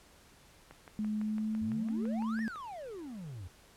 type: click train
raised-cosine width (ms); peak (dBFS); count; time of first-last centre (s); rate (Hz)
0.5; -34; 12; 0.71-2.559; 5.95
type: tone with pitch glide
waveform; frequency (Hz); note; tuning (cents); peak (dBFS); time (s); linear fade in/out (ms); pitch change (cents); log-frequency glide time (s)
sine; 213 to 222.2; G#3 to A3; +44 to +17; -31; 0.99-2.48; 0; +73; 1.19-1.83
type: exponential two-way sweep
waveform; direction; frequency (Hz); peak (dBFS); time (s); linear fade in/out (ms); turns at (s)
triangle; up then down; 82.41 to 1902 to 82.41; -39; 1.61-3.48; 10; 2.42
effects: pink hiss -60 dBFS RMS until 3.76 s + low-pass 12000 Hz 12 dB/octave